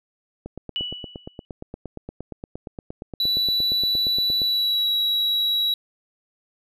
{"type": "click train", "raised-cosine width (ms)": 2, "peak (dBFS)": -20, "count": 35, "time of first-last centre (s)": [0.46, 4.418], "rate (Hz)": 8.59}
{"type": "tone with exponential decay", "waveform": "sine", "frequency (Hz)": 2950, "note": "F#7", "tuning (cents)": -6, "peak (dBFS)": -22, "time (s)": [0.76, 1.45], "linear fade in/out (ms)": 0, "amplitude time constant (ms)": 150}
{"type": "tone with pitch glide", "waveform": "triangle", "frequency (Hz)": [3951, 3885], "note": ["B7", "B7"], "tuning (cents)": [0, -29], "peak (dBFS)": -18, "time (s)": [3.2, 5.74], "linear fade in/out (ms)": 2, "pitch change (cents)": -29, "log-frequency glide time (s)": [4.42, 4.92]}
{"effects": []}